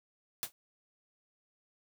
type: noise with exponential decay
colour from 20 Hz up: white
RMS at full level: -31 dBFS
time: 0.43-0.52 s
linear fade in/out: 0 ms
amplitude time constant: 18 ms
effects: none